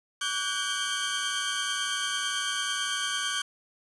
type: tone cluster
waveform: sawtooth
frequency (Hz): 1143 / 1481 / 1590 / 3171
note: D6 / F#6 / G6 / G7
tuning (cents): -47 / +1 / +24 / +19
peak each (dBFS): -32 / -30 / -32 / -28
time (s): 0.21-3.42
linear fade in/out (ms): 5
effects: resampled to 24000 Hz + 8-bit

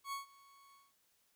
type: tone with ADSR envelope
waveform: 40% pulse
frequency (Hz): 1108.7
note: C#6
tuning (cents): 0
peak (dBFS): -37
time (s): 0.04-0.94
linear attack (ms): 85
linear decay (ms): 130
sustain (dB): -23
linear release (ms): 200
effects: white hiss -75 dBFS RMS until 1.35 s

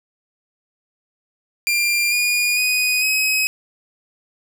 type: tone with pitch steps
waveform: sawtooth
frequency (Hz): 2388 / 2438 / 2489 / 2542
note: D7 / D#7 / D#7 / D#7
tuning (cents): +28 / -36 / 0 / +36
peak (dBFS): -13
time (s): 1.67-3.47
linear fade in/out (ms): 0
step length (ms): 450
effects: none

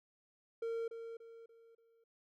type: tone with echo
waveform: triangle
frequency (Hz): 458.5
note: A#4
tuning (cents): -29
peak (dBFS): -34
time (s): 0.62-0.88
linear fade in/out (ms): 5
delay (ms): 290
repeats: 4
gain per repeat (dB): -8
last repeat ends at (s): 2.04
effects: none

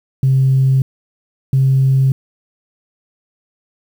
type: tone pair in turn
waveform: sine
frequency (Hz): 133.1 / 133.72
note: C3 / C3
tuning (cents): +30 / +38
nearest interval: unison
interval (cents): 8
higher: second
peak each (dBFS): -8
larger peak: neither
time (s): 0.23-0.82 / 1.53-2.12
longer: neither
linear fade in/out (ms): 2
effects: tanh soft clip ceiling -5 dBFS + 7-bit

